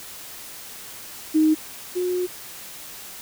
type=tone pair in turn; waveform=sine; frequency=311.8 / 361.3 Hz; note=D#4 / F#4; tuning=+4 / -41 cents; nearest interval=minor third; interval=255 cents; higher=second; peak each=-14 / -21 dBFS; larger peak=first; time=1.34-1.55 / 1.95-2.27 s; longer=second; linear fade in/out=20 ms; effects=white hiss -39 dBFS RMS until 3.21 s